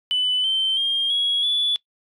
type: tone with pitch steps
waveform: sine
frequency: 2998 / 3104 / 3213 / 3326 / 3444 Hz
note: F#7 / G7 / G7 / G#7 / A7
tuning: +22 / -18 / +42 / +2 / -38 cents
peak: -17 dBFS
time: 0.11-1.76 s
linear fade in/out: 0 ms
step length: 330 ms
effects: noise-tail reverb RT60 0.1 s tail -22 dB re dry + tanh soft clip ceiling -14 dBFS